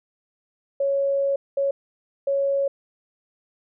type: tone bursts at uneven times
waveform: sine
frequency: 554.4 Hz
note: C#5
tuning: in tune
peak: -19 dBFS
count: 3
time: 0.8-1.36 / 1.57-1.71 / 2.27-2.68 s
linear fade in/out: 5 ms
effects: none